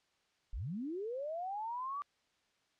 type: linear sweep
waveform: sine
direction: up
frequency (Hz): 31.78 to 1174.7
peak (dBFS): -37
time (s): 0.53-2.02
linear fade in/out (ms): 0
effects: white hiss -75 dBFS RMS until 2.79 s + low-pass 5000 Hz 12 dB/octave